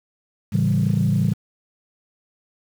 sine chord, A dominant seventh, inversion none, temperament equal, 110 / 138.59 / 164.81 / 196 Hz, A2 / C#3 / E3 / G3, 0 / 0 / 0 / 0 cents, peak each -21 dBFS, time 0.52-1.34 s, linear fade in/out 20 ms, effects tanh soft clip ceiling -10 dBFS + 7-bit

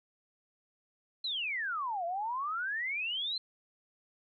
sine exponential two-way sweep, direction down then up, 4186 to 667 to 4186 Hz, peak -32 dBFS, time 1.24-3.38 s, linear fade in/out 5 ms, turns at 2.05 s, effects none

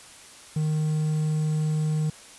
triangle tone with quantisation, 154.3 Hz, D#3, 14 cents flat, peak -20 dBFS, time 0.56-2.1 s, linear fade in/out 5 ms, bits 8, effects white hiss -47 dBFS RMS until 2.38 s + resampled to 24000 Hz

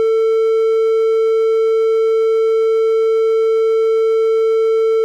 triangle tone, 446.3 Hz, A4, 25 cents sharp, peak -9 dBFS, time 0-5.04 s, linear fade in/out 0 ms, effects none

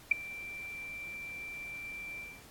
sine tone with ADSR envelope, 2349 Hz, D7, in tune, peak -17 dBFS, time 0.11-2.43 s, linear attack 7 ms, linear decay 9 ms, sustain -23 dB, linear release 240 ms, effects pink hiss -55 dBFS RMS until 2.5 s + AAC 64 kbps

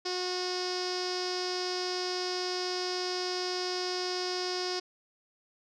sawtooth tone with low-pass filter, 363.6 Hz, F#4, 30 cents flat, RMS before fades -33 dBFS, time 0.05-4.8 s, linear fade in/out 10 ms, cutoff 5100 Hz, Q 8.6, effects none

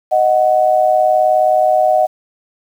sine tone pair together, 622.3 / 741.3 Hz, D#5 / F#5, 0 / +3 cents, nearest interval minor third, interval 303 cents, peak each -12 dBFS, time 0.11-2.07 s, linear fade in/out 20 ms, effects 7-bit

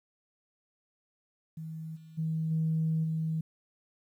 sine tone with level steps, 159.8 Hz, D#3, 47 cents sharp, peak -37 / -48 / -28 / -25 / -28 dBFS, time 1.57-3.41 s, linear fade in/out 5 ms, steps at 1.95 / 2.17 / 2.5 / 3.03 s, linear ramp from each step 20 ms, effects tanh soft clip ceiling -21 dBFS + 11-bit

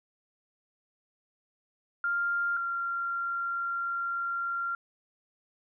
sine tone pair in turn, 1396.9 / 1381.7 Hz, F6 / F6, 0 / -19 cents, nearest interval unison, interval 19 cents, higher first, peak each -26 / -29 dBFS, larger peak first, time 2.04-2.57 / 2.57-4.75 s, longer second, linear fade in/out 2 ms, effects none

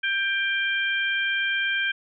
harmonic tone, 791 Hz, G5, 15 cents sharp, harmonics 2 / 3 / 4, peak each -24 / -28 / -30 dBFS, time 0.03-1.92 s, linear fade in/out 10 ms, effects none

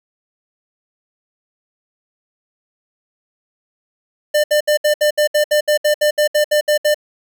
square tone bursts, 598 Hz, D5, 31 cents sharp, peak -12 dBFS, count 16, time 4.34-6.945 s, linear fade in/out 10 ms, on 100 ms, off 67 ms, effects none

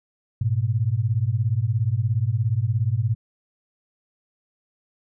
sine beating tone pair, 103.83 / 120.83 Hz, G#2 / B2, 0 / -37 cents, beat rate 17 Hz, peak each -22 dBFS, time 0.41-3.15 s, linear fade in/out 5 ms, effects none

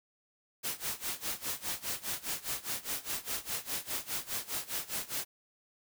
white noise with tremolo, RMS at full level -34 dBFS, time 0.63-5.25 s, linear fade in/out 20 ms, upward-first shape sine, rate 4.9 Hz, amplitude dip 90%, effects none

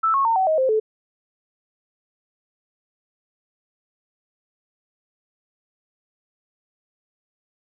sine tone with pitch steps, 1318.5 / 1096 / 911 / 757.3 / 629.5 / 523.2 / 434.9 Hz, E6 / C#6 / A#5 / F#5 / D#5 / C5 / A4, 0 / -20 / -40 / +40 / +20 / 0 / -20 cents, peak -16 dBFS, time 0.03-0.8 s, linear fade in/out 10 ms, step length 110 ms, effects none

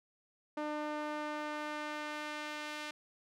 sawtooth tone with band-pass filter sweep, 300.6 Hz, D4, 40 cents sharp, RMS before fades -40 dBFS, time 0.57-2.91 s, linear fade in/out 5 ms, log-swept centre 760 to 2700 Hz, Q 0.78, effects none

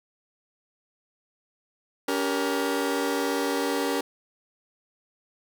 sawtooth chord, G diminished, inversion second, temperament just, 282.2 / 392 / 470.4 Hz, Db4 / G4 / Bb4, +31 / 0 / +16 cents, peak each -24 / -26 / -25 dBFS, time 2.08-4.01 s, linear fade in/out 5 ms, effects none

